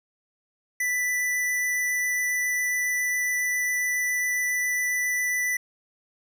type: tone with vibrato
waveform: square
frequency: 1982 Hz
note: B6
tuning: 6 cents sharp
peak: -24 dBFS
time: 0.8-5.57 s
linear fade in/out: 5 ms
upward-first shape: triangle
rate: 7.3 Hz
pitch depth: 8 cents each way
effects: none